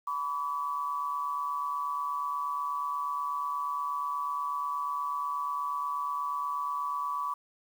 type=tone pair together; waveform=sine; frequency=993 / 1141.3 Hz; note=B5 / D6; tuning=+9 / -50 cents; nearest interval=major second; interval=241 cents; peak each=-35 / -31 dBFS; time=0.07-7.34 s; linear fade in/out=5 ms; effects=9-bit